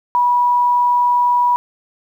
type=tone; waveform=sine; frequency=974 Hz; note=B5; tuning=24 cents flat; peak=-11 dBFS; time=0.15-1.56 s; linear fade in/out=0 ms; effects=8-bit